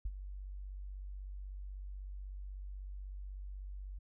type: tone with ADSR envelope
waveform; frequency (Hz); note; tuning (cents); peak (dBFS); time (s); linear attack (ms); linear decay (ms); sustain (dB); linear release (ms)
sine; 48.1; G1; -32; -32; 0.05-3.99; 6; 46; -10; 11
effects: none